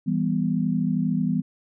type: chord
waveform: sine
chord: E minor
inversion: none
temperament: just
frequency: 164.81 / 197.78 / 247.2 Hz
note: E3 / G3 / B3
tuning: 0 / +16 / +2 cents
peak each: -25 dBFS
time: 0.06-1.42 s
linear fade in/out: 20 ms
effects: none